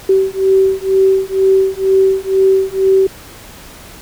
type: beating tone pair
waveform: sine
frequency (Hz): 383 / 385.1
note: G4 / G4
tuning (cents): -40 / -31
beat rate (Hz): 2.1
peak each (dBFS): -12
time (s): 0.09-3.07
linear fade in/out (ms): 5
effects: pink hiss -36 dBFS RMS until 4.01 s